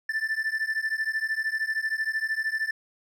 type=beating tone pair; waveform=triangle; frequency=1760 / 1773 Hz; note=A6 / A6; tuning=0 / +13 cents; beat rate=13 Hz; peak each=-27 dBFS; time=0.09-2.71 s; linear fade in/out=5 ms; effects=none